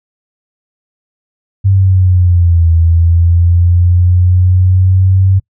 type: linear two-way sweep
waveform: sine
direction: down then up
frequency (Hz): 98 to 82.41 to 95.8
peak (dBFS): -5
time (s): 1.64-5.4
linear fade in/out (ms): 20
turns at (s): 2.71
effects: noise-tail reverb RT60 0.1 s tail -24 dB re dry